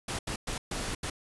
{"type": "noise bursts at uneven times", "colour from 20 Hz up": "pink", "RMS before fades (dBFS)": -34, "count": 5, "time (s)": [[0.08, 0.19], [0.27, 0.36], [0.47, 0.58], [0.71, 0.95], [1.03, 1.1]], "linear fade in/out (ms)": 5, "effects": ["resampled to 24000 Hz"]}